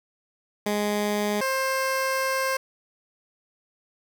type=tone pair in turn; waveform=15% pulse; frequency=207.7 / 529.5 Hz; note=G#3 / C5; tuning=0 / +21 cents; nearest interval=octave + major third; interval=1621 cents; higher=second; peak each=-17 dBFS; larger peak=neither; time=0.66-1.41 / 1.41-2.57 s; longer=second; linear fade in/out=5 ms; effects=8-bit